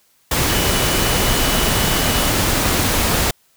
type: tone in noise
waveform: sine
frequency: 2960 Hz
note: F#7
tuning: in tune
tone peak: -27 dBFS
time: 0.49-2.3 s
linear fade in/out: 5 ms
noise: pink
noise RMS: -17 dBFS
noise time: 0.31-3.31 s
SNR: -13 dB
effects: white hiss -58 dBFS RMS until 3.56 s